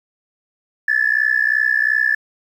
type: tone with amplitude modulation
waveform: sine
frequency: 1734 Hz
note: A6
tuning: 26 cents flat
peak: -9 dBFS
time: 0.88-2.15 s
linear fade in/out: 5 ms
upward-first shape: sine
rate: 62.8 Hz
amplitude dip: 95%
effects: tanh soft clip ceiling -6 dBFS + 8-bit